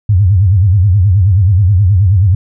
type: tone with vibrato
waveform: sine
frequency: 96 Hz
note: G2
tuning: 36 cents flat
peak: -5 dBFS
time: 0.09-2.35 s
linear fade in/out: 5 ms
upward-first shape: sine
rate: 9.4 Hz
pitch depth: 190 cents each way
effects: none